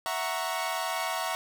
sawtooth chord, F# dominant seventh, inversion third, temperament equal, 659.3 / 740 / 932.3 / 1108.7 Hz, E5 / F#5 / A#5 / C#6, 0 / 0 / 0 / 0 cents, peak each -31 dBFS, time 0.06-1.35 s, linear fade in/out 0 ms, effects none

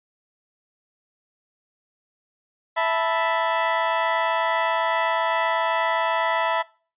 30% pulse chord, E suspended fourth, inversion none, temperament equal, 659.3 / 880 / 987.8 Hz, E5 / A5 / B5, 0 / 0 / 0 cents, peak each -21 / -24 / -21 dBFS, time 2.76-6.63 s, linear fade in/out 20 ms, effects noise-tail reverb RT60 0.4 s tail -23 dB re dry + resampled to 8000 Hz

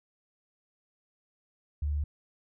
sine tone, 73.42 Hz, D2, in tune, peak -27 dBFS, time 1.82-2.04 s, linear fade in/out 5 ms, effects none

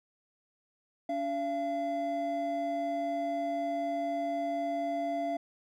triangle tone pair together, 286.3 / 681 Hz, D4 / F5, -44 / -44 cents, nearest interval octave + minor third, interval 1500 cents, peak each -34 / -29 dBFS, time 1.09-5.37 s, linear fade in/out 5 ms, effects none

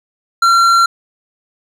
sine tone with tanh clipping, 1367 Hz, F6, 37 cents flat, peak -9 dBFS, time 0.42-0.86 s, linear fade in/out 5 ms, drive 12 dB, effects none

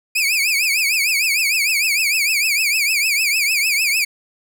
sawtooth tone with vibrato, 2402 Hz, D7, 38 cents sharp, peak -12 dBFS, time 0.15-4.05 s, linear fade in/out 10 ms, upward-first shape triangle, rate 6.6 Hz, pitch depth 190 cents each way, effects none

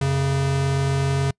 square tone pair together, 90.02 / 137.3 Hz, F#2 / C#3, -47 / -16 cents, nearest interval perfect fifth, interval 731 cents, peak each -28 / -20 dBFS, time 0.01-1.31 s, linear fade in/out 5 ms, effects noise-tail reverb RT60 0.1 s tail -26 dB re dry + resampled to 22050 Hz

